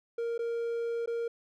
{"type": "tone with dropouts", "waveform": "triangle", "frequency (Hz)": 466.2, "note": "A#4", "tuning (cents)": 0, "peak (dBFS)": -28, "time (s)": [0.18, 1.28], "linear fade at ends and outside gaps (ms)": 5, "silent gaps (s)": [[0.379, 0.39], [1.06, 1.074]], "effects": []}